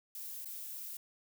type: noise with dropouts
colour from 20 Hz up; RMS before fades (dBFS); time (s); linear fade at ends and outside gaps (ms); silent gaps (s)
violet; -44; 0.15-0.97; 2; 0.447-0.456
effects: none